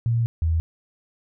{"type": "tone pair in turn", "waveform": "sine", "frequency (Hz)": [116.54, 81.41], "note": ["A#2", "E2"], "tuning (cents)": [0, -21], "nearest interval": "tritone", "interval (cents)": 621, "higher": "first", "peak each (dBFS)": -18, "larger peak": "neither", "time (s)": [[0.06, 0.26], [0.42, 0.6]], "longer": "first", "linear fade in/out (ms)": 0, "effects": []}